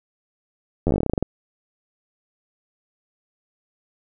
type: slowing click train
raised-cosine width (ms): 2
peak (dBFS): -7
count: 15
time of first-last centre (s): 0.87-1.226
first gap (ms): 11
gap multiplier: 1.12
effects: none